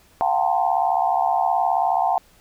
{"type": "tone cluster", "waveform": "sine", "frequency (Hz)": [697, 756, 831, 910, 1046], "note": ["F5", "F#5", "G#5", "A#5", "C6"], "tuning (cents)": [-4, 37, 1, -42, -1], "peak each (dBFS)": [-23, -21, -25, -24, -30], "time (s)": [0.21, 2.18], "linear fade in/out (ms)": 0, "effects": ["pink hiss -55 dBFS RMS until 2.4 s"]}